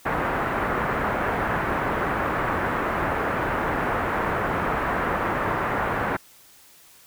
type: low-pass noise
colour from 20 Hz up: white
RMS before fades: -25 dBFS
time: 0.05-6.17 s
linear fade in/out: 10 ms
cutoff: 1600 Hz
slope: 24 dB/octave
effects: white hiss -52 dBFS RMS until 7.06 s